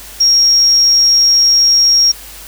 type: tone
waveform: sine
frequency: 5588 Hz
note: F8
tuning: in tune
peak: -6 dBFS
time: 0.2-2.12 s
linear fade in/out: 10 ms
effects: added 50 Hz sine -38 dBFS peak until 2.47 s + white hiss -33 dBFS RMS until 2.47 s